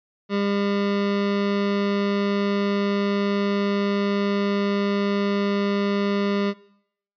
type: tone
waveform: 25% pulse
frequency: 201.1 Hz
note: G3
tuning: 44 cents sharp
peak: -17 dBFS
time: 0.29-6.54 s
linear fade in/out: 50 ms
effects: noise-tail reverb RT60 0.7 s tail -20 dB re dry + resampled to 11025 Hz